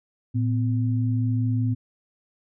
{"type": "tone pair together", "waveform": "sine", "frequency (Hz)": [113.14, 254], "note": ["A2", "B3"], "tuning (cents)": [49, 49], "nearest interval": "octave + major second", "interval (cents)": 1400, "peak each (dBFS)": [-21, -27], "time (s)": [0.34, 1.75], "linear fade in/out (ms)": 20, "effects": []}